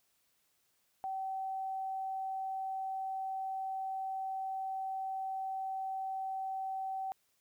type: tone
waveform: sine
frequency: 767 Hz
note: G5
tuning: 38 cents flat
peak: -35 dBFS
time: 1.04-7.12 s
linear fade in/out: 0 ms
effects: white hiss -75 dBFS RMS until 7.4 s